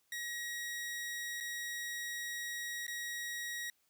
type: tone with dropouts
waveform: sawtooth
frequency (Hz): 1900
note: A#6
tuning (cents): +33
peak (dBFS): -35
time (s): 0.12-3.7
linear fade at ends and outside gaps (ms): 2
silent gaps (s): 1.403-1.407 / 2.867-2.879
effects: white hiss -75 dBFS RMS until 3.89 s + high-pass 60 Hz 12 dB/octave